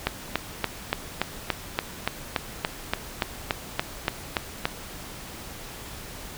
click train, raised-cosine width 0.3 ms, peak -6 dBFS, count 17, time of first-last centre 0.07-4.655 s, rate 3.49 Hz, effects pink hiss -40 dBFS RMS until 6.37 s

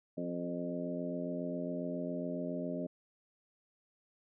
harmonic tone with a mistuned harmonic, 87.31 Hz, F2, in tune, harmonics 2 / 3 / 4 / 5 / 6 / 7, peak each -41 / -39 / -45 / -46 / -47 / -41 dBFS, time 0.17-2.87 s, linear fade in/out 10 ms, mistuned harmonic 5, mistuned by -19 cents, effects none

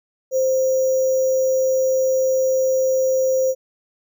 sine tone with sample-and-hold, 523.3 Hz, C5, in tune, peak -15 dBFS, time 0.31-3.55 s, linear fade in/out 50 ms, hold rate 6300 Hz, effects none

